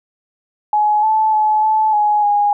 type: tone with pitch steps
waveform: sine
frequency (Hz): 843 / 871 / 857 / 868 / 838 / 823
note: G#5 / A5 / A5 / A5 / G#5 / G#5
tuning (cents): +26 / -18 / -46 / -24 / +15 / -16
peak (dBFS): -11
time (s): 0.73-2.53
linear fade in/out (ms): 2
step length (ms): 300
effects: none